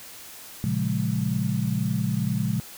sine chord, Bb minor seventh, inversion none, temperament equal with one note detuned, 116.54 / 138.59 / 177.15 / 207.7 Hz, Bb2 / Db3 / F3 / Ab3, 0 / 0 / +25 / 0 cents, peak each -28 dBFS, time 0.64-2.6 s, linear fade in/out 0 ms, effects white hiss -43 dBFS RMS until 2.77 s

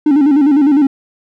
triangle tone with vibrato, 286.9 Hz, D4, 40 cents flat, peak -4 dBFS, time 0.06-0.87 s, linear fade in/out 5 ms, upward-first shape square, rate 9.9 Hz, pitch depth 90 cents each way, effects tanh soft clip ceiling 0 dBFS

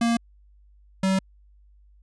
square tone pair in turn, 232.9 / 190.86 Hz, A#3 / G3, -1 / -46 cents, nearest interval minor third, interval 345 cents, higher first, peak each -20 dBFS, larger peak neither, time 0.01-0.17 / 1.03-1.19 s, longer neither, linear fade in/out 5 ms, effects added 50 Hz sine -52 dBFS peak until 2.02 s + resampled to 22050 Hz

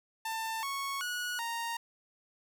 sawtooth tone with pitch steps, 893 / 1105 / 1461 / 929 Hz, A5 / C#6 / F#6 / A#5, +25 / -6 / -22 / -6 cents, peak -30 dBFS, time 0.25-1.77 s, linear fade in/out 5 ms, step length 380 ms, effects none

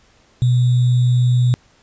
sine tone with sample-and-hold, 123.47 Hz, B2, in tune, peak -11 dBFS, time 0.42-1.54 s, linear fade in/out 0 ms, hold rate 3675 Hz, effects pink hiss -54 dBFS RMS until 1.82 s + resampled to 16000 Hz

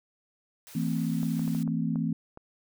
white band-stop noise, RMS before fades -48 dBFS, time 0.67-1.63 s, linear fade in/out 0 ms, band 170 to 360 Hz, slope 96 dB/octave
sine chord, A minor, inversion second, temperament equal with one note detuned, 164.81 / 224.5 / 261.6 Hz, E3 / A3 / C4, 0 / +35 / 0 cents, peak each -29 / -30 / -32 dBFS, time 0.75-2.13 s, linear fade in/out 5 ms
clicks, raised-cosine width 1 ms, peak -30 dBFS, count 7, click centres 1.231 / 1.394 / 1.478 / 1.549 / 1.677 / 1.958 / 2.374 s
effects none

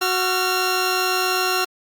15% pulse tone pair together, 369.1 / 1374 Hz, F#4 / F6, -4 / -29 cents, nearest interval octave + major seventh, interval 2275 cents, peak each -15 dBFS, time 0.01-1.65 s, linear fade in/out 10 ms, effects Opus 48 kbps

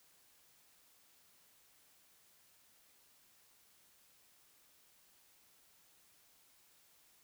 silence, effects white hiss -68 dBFS RMS until 7.23 s

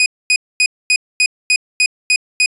sawtooth tone bursts, 2489 Hz, D#7, in tune, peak -6 dBFS, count 9, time 0-2.46 s, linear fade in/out 2 ms, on 60 ms, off 240 ms, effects resampled to 24000 Hz

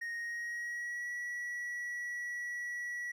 triangle tone with pitch glide, 1864.7 to 1936 Hz, A#6 to B6, 0 to -35 cents, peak -35 dBFS, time 0.01-3.12 s, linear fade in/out 10 ms, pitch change +65 cents, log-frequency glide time 0.13-1.1 s, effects none

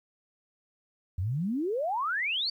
sine exponential sweep, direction up, 83.3 to 4699 Hz, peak -27 dBFS, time 1.18-2.5 s, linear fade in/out 5 ms, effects 11-bit

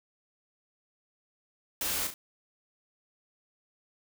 white noise with echo, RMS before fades -32 dBFS, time 1.81-2.07 s, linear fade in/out 2 ms, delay 35 ms, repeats 2, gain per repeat -7 dB, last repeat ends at 2.14 s, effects none

